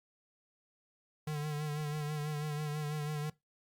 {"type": "tone with vibrato", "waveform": "square", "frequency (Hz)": 150, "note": "D3", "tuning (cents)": 37, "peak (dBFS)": -35, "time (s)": [1.27, 3.3], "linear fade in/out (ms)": 5, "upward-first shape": "sine", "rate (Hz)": 6.1, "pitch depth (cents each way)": 40, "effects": ["noise-tail reverb RT60 0.2 s tail -21 dB re dry", "Opus 48 kbps"]}